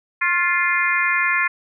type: harmonic tone with a mistuned harmonic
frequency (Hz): 349.2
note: F4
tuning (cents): 0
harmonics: 3 / 4 / 5 / 6 / 7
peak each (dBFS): -24 / -25 / -21 / -21 / -25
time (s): 0.21-1.48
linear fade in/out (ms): 10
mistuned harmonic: 3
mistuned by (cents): +37
effects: none